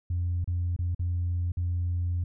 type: tone with dropouts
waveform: sine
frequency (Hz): 87.6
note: F2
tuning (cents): +6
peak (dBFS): -24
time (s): 0.1-2.24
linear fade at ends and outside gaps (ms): 5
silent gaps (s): 0.444-0.475 / 0.764-0.789 / 0.948-0.993 / 1.52-1.57
effects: tanh soft clip ceiling -22 dBFS